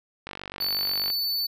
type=click train; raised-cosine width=0.3 ms; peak=-19 dBFS; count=41; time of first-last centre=0.27-1.102 s; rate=48.1 Hz
type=tone; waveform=square; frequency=4494 Hz; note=C#8; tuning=23 cents sharp; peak=-25 dBFS; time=0.6-1.47 s; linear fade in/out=10 ms
effects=none